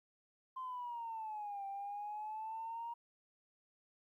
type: exponential two-way sweep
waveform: sine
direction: down then up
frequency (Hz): 1046.5 to 785 to 943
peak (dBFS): -40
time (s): 0.56-2.94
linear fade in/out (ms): 10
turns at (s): 1.66
effects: tanh soft clip ceiling -36 dBFS + 13-bit